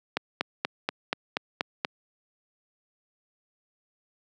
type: click train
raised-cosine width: 0.3 ms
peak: -9 dBFS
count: 8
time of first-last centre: 0.17-1.849 s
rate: 4.17 Hz
effects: high-pass 200 Hz 12 dB/octave